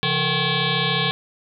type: tone with frequency modulation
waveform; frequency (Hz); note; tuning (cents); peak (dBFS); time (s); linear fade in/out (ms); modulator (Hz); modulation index
sine; 1700; G#6; +40; -18; 0.03-1.11; 0; 306; 7
effects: none